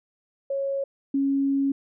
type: tone pair in turn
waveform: sine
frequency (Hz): 550 / 275.5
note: C#5 / C#4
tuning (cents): -14 / -11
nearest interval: octave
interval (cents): 1197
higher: first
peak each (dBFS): -24 / -20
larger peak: second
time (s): 0.5-0.84 / 1.14-1.72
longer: second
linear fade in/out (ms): 5
effects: none